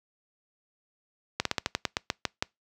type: slowing click train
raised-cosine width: 0.2 ms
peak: -8 dBFS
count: 11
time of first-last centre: 1.4-2.425 s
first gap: 53 ms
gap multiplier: 1.14
effects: noise-tail reverb RT60 0.2 s tail -26 dB re dry + high-pass 60 Hz 12 dB/octave